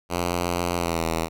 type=tone with pitch glide; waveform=5% pulse; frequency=87.31 to 81.94 Hz; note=F2 to E2; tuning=0 to -10 cents; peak=-12 dBFS; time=0.09-1.29 s; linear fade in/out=50 ms; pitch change=-110 cents; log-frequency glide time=0.75-1.04 s; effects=none

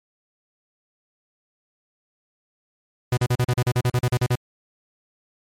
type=tone bursts; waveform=45% pulse; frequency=123.47 Hz; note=B2; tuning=in tune; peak=-17 dBFS; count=14; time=3.12-4.355 s; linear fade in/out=5 ms; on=52 ms; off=39 ms; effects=MP3 64 kbps

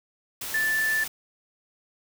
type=tone in noise; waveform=sine; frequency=1757 Hz; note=A6; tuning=3 cents flat; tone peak=-22 dBFS; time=0.54-1.04 s; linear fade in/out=5 ms; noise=white; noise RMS=-34 dBFS; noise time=0.41-1.08 s; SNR=+9 dB; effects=none

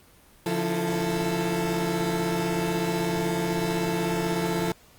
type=tone cluster; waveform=30% pulse; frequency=143 / 174 / 331.9 / 442.4 Hz; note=D3 / F3 / E4 / A4; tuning=-46 / -6 / +12 / +9 cents; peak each=-34 / -25 / -28 / -27 dBFS; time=0.46-4.72 s; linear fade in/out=2 ms; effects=pink hiss -55 dBFS RMS until 4.98 s + Opus 24 kbps

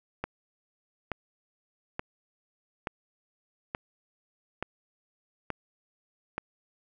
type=click train; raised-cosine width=0.5 ms; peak=-16 dBFS; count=8; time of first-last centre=0.24-6.38 s; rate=1.14 Hz; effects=none

